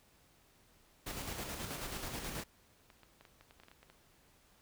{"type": "noise with tremolo", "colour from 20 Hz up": "pink", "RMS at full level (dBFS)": -41, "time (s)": [1.06, 2.44], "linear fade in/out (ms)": 10, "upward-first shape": "square", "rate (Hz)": 9.3, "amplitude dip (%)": 35}
{"type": "clicks", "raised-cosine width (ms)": 0.3, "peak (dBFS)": -40, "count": 12, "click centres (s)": [2.902, 3.033, 3.21, 3.252, 3.41, 3.509, 3.6, 3.635, 3.684, 3.715, 3.83, 3.9]}
{"effects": ["pink hiss -67 dBFS RMS until 4.61 s"]}